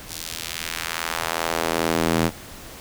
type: tone with high-pass filter sweep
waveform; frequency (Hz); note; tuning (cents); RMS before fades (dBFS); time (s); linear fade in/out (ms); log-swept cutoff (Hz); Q
square; 41.2; E1; 0; -25; 0.07-2.31; 50; 5300 to 170; 0.89
effects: pink hiss -40 dBFS RMS until 2.8 s